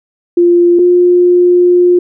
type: tone pair in turn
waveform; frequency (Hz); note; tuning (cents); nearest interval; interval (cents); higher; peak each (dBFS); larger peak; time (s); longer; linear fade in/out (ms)
sine; 347.9 / 355.2; F4 / F4; -7 / +29; unison; 36; second; -4; neither; 0.37-0.79 / 0.79-1.99; second; 5
effects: none